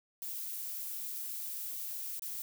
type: noise with dropouts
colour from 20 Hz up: violet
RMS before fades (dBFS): -40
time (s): 0.22-2.42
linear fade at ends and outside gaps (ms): 1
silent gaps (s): 2.195-2.221
effects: none